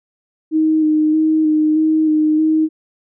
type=tone with vibrato; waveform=sine; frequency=311.1 Hz; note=D#4; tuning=in tune; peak=-11 dBFS; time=0.51-2.69 s; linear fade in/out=50 ms; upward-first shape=square; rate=1.6 Hz; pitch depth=17 cents each way; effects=none